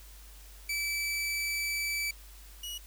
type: tone pair in turn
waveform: sawtooth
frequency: 2310 / 2910 Hz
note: D7 / F#7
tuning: -29 / -29 cents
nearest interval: major third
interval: 400 cents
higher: second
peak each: -27 / -34 dBFS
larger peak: first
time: 0.69-2.11 / 2.63-2.78 s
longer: first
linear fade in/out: 5 ms
effects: added 50 Hz sine -49 dBFS peak until 2.86 s + white hiss -55 dBFS RMS until 2.86 s